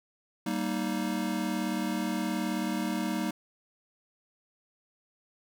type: chord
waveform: square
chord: Eb major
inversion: first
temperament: just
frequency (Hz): 194.45 / 233.3 / 311.1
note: G3 / Bb3 / Eb4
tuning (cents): -14 / +2 / 0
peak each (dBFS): -34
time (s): 0.46-3.31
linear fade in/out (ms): 5
effects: none